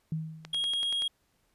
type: tone with exponential decay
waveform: sine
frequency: 158.7 Hz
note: D#3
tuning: 35 cents sharp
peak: -27 dBFS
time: 0.12-0.72 s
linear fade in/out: 2 ms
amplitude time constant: 130 ms
type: click train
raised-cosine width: 0.2 ms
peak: -24 dBFS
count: 7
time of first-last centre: 0.45-1.021 s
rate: 10.5 Hz
type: tone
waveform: triangle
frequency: 3275 Hz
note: G#7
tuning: 25 cents flat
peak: -26 dBFS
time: 0.53-1.08 s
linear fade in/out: 5 ms
effects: pink hiss -72 dBFS RMS until 1.54 s + resampled to 32000 Hz